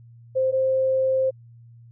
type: tone pair in turn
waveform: sine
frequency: 523.3 / 525.9 Hz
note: C5 / C5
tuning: 0 / +9 cents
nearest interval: unison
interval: 9 cents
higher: second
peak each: -18 dBFS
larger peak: neither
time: 0.35-0.52 / 0.52-1.31 s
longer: second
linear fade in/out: 20 ms
effects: added 117 Hz sine -45 dBFS peak until 1.91 s